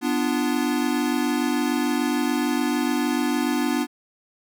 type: chord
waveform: square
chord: B diminished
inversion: none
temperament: equal with one note detuned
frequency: 246.9 / 293.7 / 344 Hz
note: B3 / D4 / F4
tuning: 0 / 0 / -26 cents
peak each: -25 / -25 / -29 dBFS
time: 0.01-3.87 s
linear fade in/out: 50 ms
effects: none